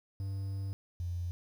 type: tone pair in turn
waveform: triangle / sine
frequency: 97.5 / 87.5 Hz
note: G2 / F2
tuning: -9 / +4 cents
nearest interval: major second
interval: 187 cents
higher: first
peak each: -32 / -33 dBFS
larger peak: first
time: 0.2-0.73 / 1-1.31 s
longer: first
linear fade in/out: 0 ms
effects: 10-bit